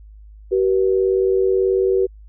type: tone pair together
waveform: sine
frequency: 382.3 / 480.7 Hz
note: G4 / B4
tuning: -43 / -47 cents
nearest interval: major third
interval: 396 cents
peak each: -15 / -20 dBFS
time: 0.51-2.07 s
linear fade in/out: 20 ms
effects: added 52 Hz sine -39 dBFS peak until 2.28 s